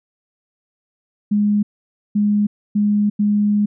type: tone bursts at uneven times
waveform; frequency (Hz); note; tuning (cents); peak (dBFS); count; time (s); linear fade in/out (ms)
sine; 207.2; G#3; -4; -13; 4; 1.31-1.63 / 2.15-2.47 / 2.75-3.1 / 3.19-3.66; 10
effects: none

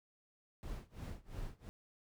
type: noise with tremolo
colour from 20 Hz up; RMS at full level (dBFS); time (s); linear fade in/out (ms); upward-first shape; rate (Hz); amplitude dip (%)
brown; -43; 0.63-1.69; 0; sine; 2.9; 95
effects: none

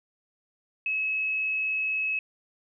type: tone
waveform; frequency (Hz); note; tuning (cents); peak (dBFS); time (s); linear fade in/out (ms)
sine; 2576; E7; -41; -25; 0.86-2.19; 2
effects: none

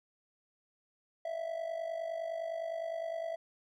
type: tone with amplitude modulation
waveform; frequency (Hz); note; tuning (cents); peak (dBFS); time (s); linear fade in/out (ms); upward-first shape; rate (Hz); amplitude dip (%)
triangle; 659.3; E5; 0; -30; 1.25-3.36; 5; sine; 49.8; 70
effects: none

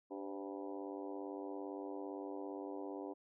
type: harmonic tone with a mistuned harmonic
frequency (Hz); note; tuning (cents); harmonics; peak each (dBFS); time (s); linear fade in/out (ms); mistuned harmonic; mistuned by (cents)
97.6; G2; -7; 3 / 4 / 5 / 6 / 7 / 8 / 9 / 10; -46 / -47 / -50 / -55 / -54 / -55 / -57 / -57; 0.1-3.14; 20; 5; +60
effects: none

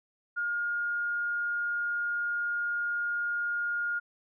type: tone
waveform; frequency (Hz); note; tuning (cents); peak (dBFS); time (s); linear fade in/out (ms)
sine; 1421; F6; +30; -28; 0.36-4; 20
effects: none

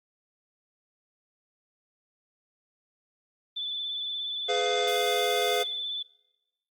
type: tone with vibrato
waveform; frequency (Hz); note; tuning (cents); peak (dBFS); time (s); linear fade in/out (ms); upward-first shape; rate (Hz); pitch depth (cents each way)
sine; 3500; A7; -10; -30; 3.56-6.03; 10; sine; 17; 26
type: chord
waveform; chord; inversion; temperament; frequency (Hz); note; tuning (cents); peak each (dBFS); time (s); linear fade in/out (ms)
square; F diminished; first; just; 419.1 / 502.9 / 698.5; Ab4 / Cb5 / F5; +16 / +31 / 0; -30; 4.48-5.64; 20
effects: noise-tail reverb RT60 1.0 s tail -24 dB re dry + Opus 24 kbps

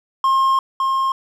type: tone pair in turn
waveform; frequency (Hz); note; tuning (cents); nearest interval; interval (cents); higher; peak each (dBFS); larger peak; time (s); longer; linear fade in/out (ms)
triangle; 1068 / 1068; C6 / C6; +35 / +35; unison; 0; neither; -11 / -14; first; 0.24-0.59 / 0.8-1.12; first; 2
effects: none

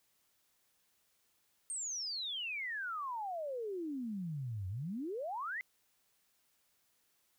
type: exponential two-way sweep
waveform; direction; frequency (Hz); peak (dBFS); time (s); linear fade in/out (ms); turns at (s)
sine; down then up; 8760 to 89.6 to 2096; -37; 1.7-5.61; 0; 4.68
effects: white hiss -75 dBFS RMS until 7.38 s

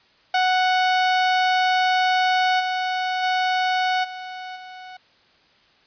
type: tone with level steps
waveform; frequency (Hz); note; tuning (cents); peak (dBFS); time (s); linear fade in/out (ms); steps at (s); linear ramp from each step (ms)
sawtooth; 740; F#5; 0; -13 / -18 / -15 / -28 / -33; 0.34-4.97; 5; 2.59 / 3.22 / 4.03 / 4.55; 20
effects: white hiss -57 dBFS RMS until 5.86 s + resampled to 11025 Hz

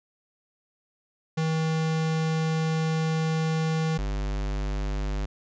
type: tone pair in turn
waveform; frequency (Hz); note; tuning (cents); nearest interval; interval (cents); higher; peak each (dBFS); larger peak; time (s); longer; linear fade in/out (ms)
square; 159.7 / 49.87; D#3 / G1; +45 / +30; octave + minor sixth; 2015; first; -24 / -27; first; 1.37-3.98 / 3.98-5.26; first; 10
effects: resampled to 16000 Hz

